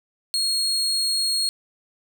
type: tone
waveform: 35% pulse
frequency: 4287 Hz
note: C8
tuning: 41 cents sharp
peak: -19 dBFS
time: 0.34-1.49 s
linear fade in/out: 0 ms
effects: none